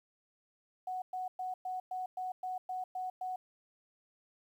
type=tone bursts; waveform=sine; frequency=740 Hz; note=F#5; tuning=in tune; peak=-35 dBFS; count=10; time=0.87-3.36 s; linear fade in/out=5 ms; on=150 ms; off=110 ms; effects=11-bit